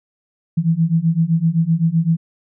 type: beating tone pair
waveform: sine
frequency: 160.5 / 168.3 Hz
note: E3 / E3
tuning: -46 / +36 cents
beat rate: 7.8 Hz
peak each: -17 / -16 dBFS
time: 0.57-2.17 s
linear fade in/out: 10 ms
effects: none